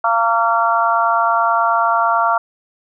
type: harmonic tone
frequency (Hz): 229.2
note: A#3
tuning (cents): -29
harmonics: 3 / 4 / 5 / 6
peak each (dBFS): -18 / -18 / -18 / -18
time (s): 0.04-2.38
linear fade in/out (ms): 5
effects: none